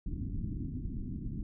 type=low-pass noise; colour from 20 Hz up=pink; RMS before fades=-37 dBFS; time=0.06-1.43 s; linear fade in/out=2 ms; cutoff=300 Hz; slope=48 dB/octave; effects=none